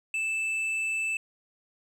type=tone with hard clipping; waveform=sine; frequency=2637 Hz; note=E7; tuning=in tune; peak=-28 dBFS; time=0.14-1.17 s; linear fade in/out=2 ms; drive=5 dB; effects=none